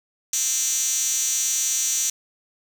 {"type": "tone with high-pass filter", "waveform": "5% pulse", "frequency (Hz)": 261.6, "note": "C4", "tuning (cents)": 0, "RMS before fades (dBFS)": -23, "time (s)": [0.33, 2.1], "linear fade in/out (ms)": 2, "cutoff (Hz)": 5800, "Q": 9.6, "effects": []}